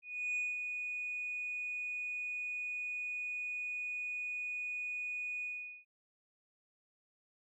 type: tone with ADSR envelope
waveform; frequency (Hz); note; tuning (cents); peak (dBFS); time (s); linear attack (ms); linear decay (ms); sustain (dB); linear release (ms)
sine; 2475; D#7; -10; -30; 0.02-5.85; 340; 200; -6; 420
effects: tanh soft clip ceiling -31 dBFS